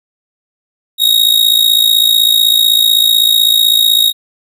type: tone with amplitude modulation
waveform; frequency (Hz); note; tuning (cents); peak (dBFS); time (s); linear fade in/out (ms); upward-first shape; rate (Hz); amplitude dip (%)
45% pulse; 3763; A#7; +16; -4; 0.98-4.13; 50; sine; 55.9; 75
effects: none